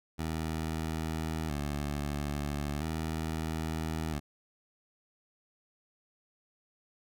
15% pulse tone with vibrato, 76.1 Hz, D#2, 38 cents flat, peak -26 dBFS, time 0.18-4.2 s, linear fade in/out 20 ms, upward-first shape square, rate 0.38 Hz, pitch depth 80 cents each way, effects none

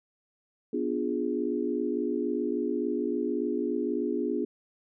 sine chord, B diminished seventh, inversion none, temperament equal with one note detuned, 246.9 / 293.7 / 351.7 / 415.3 Hz, B3 / D4 / F4 / Ab4, 0 / 0 / +12 / 0 cents, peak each -32 dBFS, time 0.73-4.45 s, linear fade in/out 5 ms, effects none

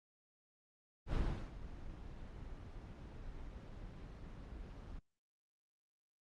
brown noise with ADSR envelope, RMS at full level -34 dBFS, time 1.06-4.99 s, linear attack 78 ms, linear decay 370 ms, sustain -15 dB, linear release 5 ms, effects low-pass 5000 Hz 12 dB/octave + Opus 24 kbps

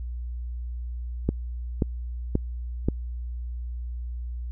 click train, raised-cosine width 3 ms, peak -9 dBFS, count 4, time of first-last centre 1.29-2.886 s, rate 1.88 Hz, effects added 60 Hz sine -30 dBFS peak until 4.51 s

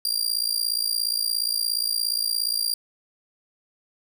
sawtooth tone with amplitude modulation, 4763 Hz, D8, 24 cents sharp, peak -16 dBFS, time 0.05-2.74 s, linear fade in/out 2 ms, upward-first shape sine, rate 57.1 Hz, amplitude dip 90%, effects none

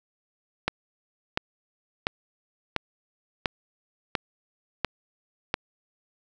click train, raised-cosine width 0.3 ms, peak -7 dBFS, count 8, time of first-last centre 0.68-5.541 s, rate 1.44 Hz, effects none

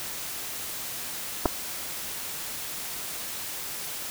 clicks, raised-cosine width 1 ms, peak -9 / -7 dBFS, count 2, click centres 1.456 / 1.459 s, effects white hiss -35 dBFS RMS until 4.1 s

